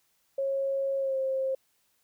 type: tone with pitch glide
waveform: sine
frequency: 545 to 531 Hz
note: C#5 to C5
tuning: -29 to +25 cents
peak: -26 dBFS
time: 0.38-1.55 s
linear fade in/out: 5 ms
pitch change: -46 cents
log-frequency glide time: 0.98-1.17 s
effects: white hiss -71 dBFS RMS until 2.03 s